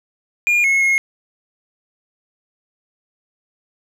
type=tone with pitch steps; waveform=triangle; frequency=2420 / 2177 / 2159 Hz; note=D#7 / C#7 / C#7; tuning=-49 / -32 / -46 cents; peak=-11 dBFS; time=0.47-0.98 s; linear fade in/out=0 ms; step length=170 ms; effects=none